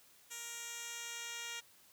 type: tone with band-pass filter sweep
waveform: 10% pulse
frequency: 469.5 Hz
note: A#4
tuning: 12 cents sharp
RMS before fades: -45 dBFS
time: 0.3-1.61 s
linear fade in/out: 20 ms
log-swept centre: 8000 to 4700 Hz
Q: 1.1
effects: white hiss -64 dBFS RMS until 1.92 s + high-pass 60 Hz 12 dB/octave